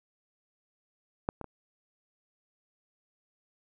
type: clicks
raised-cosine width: 1 ms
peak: -14 / -23 / -28 dBFS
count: 3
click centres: 1.289 / 1.413 / 1.443 s
effects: none